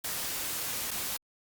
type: noise with dropouts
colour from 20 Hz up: white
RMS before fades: -34 dBFS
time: 0.04-1.17 s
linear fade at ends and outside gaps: 5 ms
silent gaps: 0.909-0.913 s
effects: Opus 48 kbps